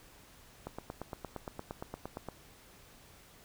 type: click train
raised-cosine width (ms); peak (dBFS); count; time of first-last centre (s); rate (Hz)
1; -25; 15; 0.67-2.287; 8.66
effects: pink hiss -58 dBFS RMS until 3.44 s